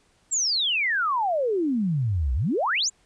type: exponential two-way sweep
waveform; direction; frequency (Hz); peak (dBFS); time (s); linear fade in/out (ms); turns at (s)
sine; down then up; 7720 to 59.3 to 7720; -21; 0.31-2.9; 20; 2.34
effects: pink hiss -63 dBFS RMS until 3.05 s + resampled to 22050 Hz

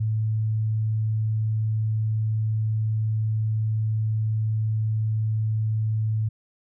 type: tone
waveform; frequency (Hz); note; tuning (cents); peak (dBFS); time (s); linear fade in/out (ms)
sine; 109.3; A2; -11; -21; 0-6.29; 10
effects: none

